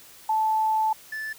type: tone pair in turn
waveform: sine / triangle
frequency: 874 / 1748 Hz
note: A5 / A6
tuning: -12 / -12 cents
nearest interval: octave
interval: 1200 cents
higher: second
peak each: -20 / -28 dBFS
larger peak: first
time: 0.29-0.93 / 1.12-1.33 s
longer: first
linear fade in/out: 5 ms
effects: white hiss -49 dBFS RMS until 1.38 s